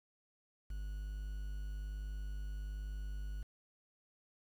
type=tone with quantisation; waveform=triangle; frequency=50.6 Hz; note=G#1; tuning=44 cents flat; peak=-37 dBFS; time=0.7-3.43 s; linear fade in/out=5 ms; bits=10; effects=none